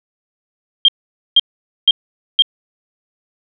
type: tone bursts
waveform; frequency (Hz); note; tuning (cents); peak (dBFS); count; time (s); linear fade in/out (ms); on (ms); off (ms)
sine; 3200; G7; +35; -5; 4; 0.85-2.422; 2; 33; 480
effects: none